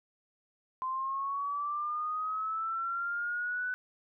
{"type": "linear sweep", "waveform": "sine", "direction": "up", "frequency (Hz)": [1032, 1500], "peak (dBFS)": -31, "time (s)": [0.82, 3.74], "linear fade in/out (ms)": 0, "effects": []}